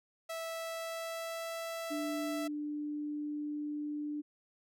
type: tone with pitch glide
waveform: sawtooth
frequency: 656 to 661.7 Hz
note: E5 to E5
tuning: -9 to +6 cents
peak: -34 dBFS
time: 0.29-2.48 s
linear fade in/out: 10 ms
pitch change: +15 cents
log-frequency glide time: 0.41-1.54 s
type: tone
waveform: sine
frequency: 296.6 Hz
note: D4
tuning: 17 cents sharp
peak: -35 dBFS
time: 1.9-4.22 s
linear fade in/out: 20 ms
effects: none